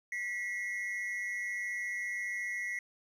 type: tone pair together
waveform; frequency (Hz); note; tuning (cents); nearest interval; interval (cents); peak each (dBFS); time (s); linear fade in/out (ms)
triangle; 1947.6 / 2149; B6 / C7; -25 / +46; major second; 171; -34 / -37; 0.12-2.79; 2
effects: none